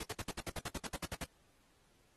pink noise bursts, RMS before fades -41 dBFS, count 14, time 0-1.243 s, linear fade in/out 5 ms, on 34 ms, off 59 ms, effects pink hiss -71 dBFS RMS until 2.16 s + AAC 32 kbps

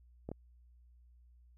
clicks, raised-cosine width 2 ms, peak -27 dBFS, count 2, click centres 0.29 / 0.316 s, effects added 60 Hz sine -59 dBFS peak until 1.57 s

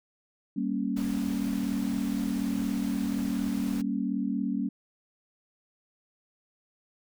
sine chord, G diminished, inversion none, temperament equal, 196 / 233.1 / 277.2 Hz, G3 / Bb3 / Db4, 0 / 0 / 0 cents, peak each -31 dBFS, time 0.56-4.69 s, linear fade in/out 10 ms
pink noise, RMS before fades -43 dBFS, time 0.96-3.82 s, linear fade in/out 10 ms
effects none

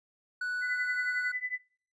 triangle tone, 1480 Hz, F#6, in tune, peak -29 dBFS, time 0.41-1.32 s, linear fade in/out 5 ms
sine tone with tremolo, 2000 Hz, B6, 21 cents sharp, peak -28 dBFS, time 0.61-1.6 s, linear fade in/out 50 ms, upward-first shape triangle, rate 11 Hz, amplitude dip 95%
effects noise-tail reverb RT60 0.5 s tail -25 dB re dry + resampled to 22050 Hz

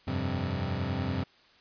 25% pulse chord, F suspended second, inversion none, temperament equal with one note detuned, 87.31 / 98 / 130.44 Hz, F2 / G2 / C3, 0 / 0 / -5 cents, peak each -30 dBFS, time 0.07-1.24 s, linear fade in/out 10 ms, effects white hiss -60 dBFS RMS until 1.6 s + resampled to 11025 Hz

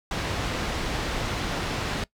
pink low-pass noise, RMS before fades -29 dBFS, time 0.11-2.04 s, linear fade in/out 2 ms, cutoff 4700 Hz, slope 12 dB/octave, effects noise-tail reverb RT60 0.1 s tail -21 dB re dry

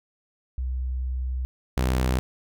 sine / sawtooth tone pair in turn, 63.6 / 63.6 Hz, C2 / C2, -48 / -48 cents, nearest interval unison, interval 0 cents, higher neither, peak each -25 / -17 dBFS, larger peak second, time 0.58-1.45 / 1.77-2.19 s, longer first, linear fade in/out 0 ms, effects none

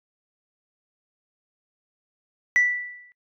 sine tone with exponential decay, 1967 Hz, B6, 7 cents flat, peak -12 dBFS, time 2.56-3.12 s, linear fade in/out 0 ms, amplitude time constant 120 ms, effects noise-tail reverb RT60 0.1 s tail -22 dB re dry + tanh soft clip ceiling -12 dBFS

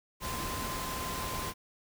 sine tone in noise, 1037 Hz, C6, 16 cents flat, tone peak -39 dBFS, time 0.2-1.54 s, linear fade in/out 50 ms, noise pink, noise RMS -37 dBFS, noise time 0.2-1.54 s, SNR -5 dB, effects none

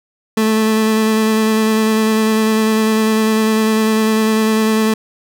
30% pulse tone with vibrato, 218.8 Hz, A3, 9 cents flat, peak -9 dBFS, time 0.37-4.94 s, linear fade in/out 5 ms, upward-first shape square, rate 10 Hz, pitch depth 11 cents each way, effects none

